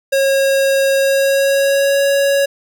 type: tone with pitch glide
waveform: square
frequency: 544 to 557 Hz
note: C#5 to C#5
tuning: -33 to +8 cents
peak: -12 dBFS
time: 0.12-2.46 s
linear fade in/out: 10 ms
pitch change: +41 cents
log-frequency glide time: 0.97-2.03 s
effects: none